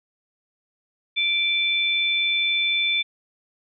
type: tone pair together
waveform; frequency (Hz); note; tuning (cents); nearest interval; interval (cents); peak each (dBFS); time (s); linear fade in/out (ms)
sine; 2349 / 3516; D7 / A7; 0 / -2; perfect fifth; 698; -22; 1.16-3.03; 20
effects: none